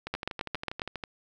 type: two click trains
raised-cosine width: 0.3 ms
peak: -19 / -14 dBFS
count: 13 / 6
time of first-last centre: 0.07-1.038 / 0.14-0.818 s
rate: 12.4 / 7.37 Hz
effects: none